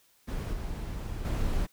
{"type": "noise with level steps", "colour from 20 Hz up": "brown", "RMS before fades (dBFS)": [-32, -35, -29], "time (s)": [0.27, 1.67], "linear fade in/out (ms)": 20, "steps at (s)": [0.53, 1.25], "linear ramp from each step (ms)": 2, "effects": ["white hiss -65 dBFS RMS until 1.72 s"]}